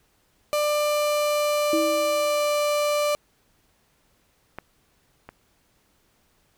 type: tone with pitch glide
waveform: 35% pulse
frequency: 594 to 590.2 Hz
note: D5 to D5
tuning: +20 to +8 cents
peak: -19 dBFS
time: 0.53-3.15 s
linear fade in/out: 0 ms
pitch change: -12 cents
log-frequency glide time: 0.79-2.42 s
type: tone with exponential decay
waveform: sine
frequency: 321.5 Hz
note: E4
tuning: 43 cents flat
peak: -20 dBFS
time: 1.73-2.61 s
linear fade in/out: 2 ms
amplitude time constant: 190 ms
type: clicks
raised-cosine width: 0.5 ms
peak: -18 / -24 dBFS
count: 2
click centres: 4.586 / 5.29 s
effects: pink hiss -65 dBFS RMS until 6.57 s